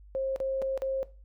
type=tone with dropouts; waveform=sine; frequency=534 Hz; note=C5; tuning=35 cents sharp; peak=-27 dBFS; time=0.15-1.03 s; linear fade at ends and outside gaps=0 ms; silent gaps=0.361-0.402 / 0.618-0.623 / 0.776-0.82 s; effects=noise-tail reverb RT60 0.3 s tail -17 dB re dry + added 50 Hz sine -49 dBFS peak until 1.24 s

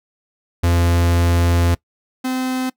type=tone pair in turn; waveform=45% pulse; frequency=85.9 / 257.4 Hz; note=F2 / C4; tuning=-28 / -28 cents; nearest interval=octave + perfect fifth; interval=1900 cents; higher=second; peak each=-13 / -19 dBFS; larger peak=first; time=0.63-1.75 / 2.24-2.7 s; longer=first; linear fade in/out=10 ms; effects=noise-tail reverb RT60 0.1 s tail -22 dB re dry

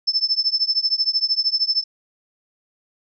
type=tone with tremolo; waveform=sine; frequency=5274 Hz; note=E8; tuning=in tune; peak=-13 dBFS; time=0.07-1.84 s; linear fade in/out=10 ms; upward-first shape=triangle; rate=13 Hz; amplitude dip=100%; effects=none

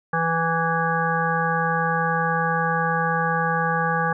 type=harmonic tone; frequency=165.1 Hz; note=E3; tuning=3 cents sharp; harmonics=1 / 3 / 5 / 7 / 9 / 10; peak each=-26 / -28 / -25 / -26 / -30 / -26 dBFS; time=0.13-4.13 s; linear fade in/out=5 ms; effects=none

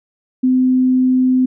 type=tone; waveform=sine; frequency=256.1 Hz; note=C4; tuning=37 cents flat; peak=-10 dBFS; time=0.43-1.46 s; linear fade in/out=10 ms; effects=none

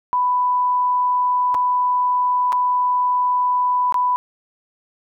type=tone with dropouts; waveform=sine; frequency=993 Hz; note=B5; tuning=9 cents sharp; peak=-15 dBFS; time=0.13-4.16 s; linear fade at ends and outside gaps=0 ms; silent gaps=1.544-1.549 / 2.522-2.528 / 3.924-3.943 s; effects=none

